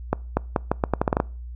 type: accelerating click train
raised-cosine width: 1 ms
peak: -5 dBFS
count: 11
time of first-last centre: 0.13-1.201 s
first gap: 240 ms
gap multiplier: 0.8
effects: noise-tail reverb RT60 0.4 s tail -25 dB re dry + added 60 Hz sine -33 dBFS peak until 1.55 s